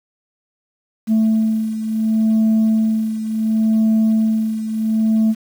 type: beating tone pair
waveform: sine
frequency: 220 / 220.7 Hz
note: A3 / A3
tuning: 0 / +5 cents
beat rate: 0.7 Hz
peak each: -13 / -18 dBFS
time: 1.07-5.35 s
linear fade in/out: 50 ms
effects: tanh soft clip ceiling -10 dBFS + 7-bit